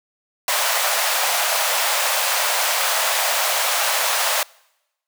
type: high-pass noise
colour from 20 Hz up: pink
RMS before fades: -20 dBFS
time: 0.48-4.43 s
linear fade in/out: 2 ms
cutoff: 570 Hz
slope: 48 dB/octave
effects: noise-tail reverb RT60 0.9 s tail -25 dB re dry